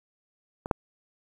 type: clicks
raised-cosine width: 1 ms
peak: -20 / -8 dBFS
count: 2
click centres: 0.659 / 0.712 s
effects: 8-bit